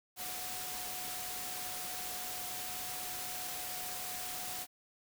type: tone in noise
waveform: sine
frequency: 732 Hz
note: F#5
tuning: 19 cents flat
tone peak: -48 dBFS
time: 0.16-4.67 s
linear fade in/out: 50 ms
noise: white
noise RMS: -41 dBFS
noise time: 0.16-4.67 s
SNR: -10 dB
effects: none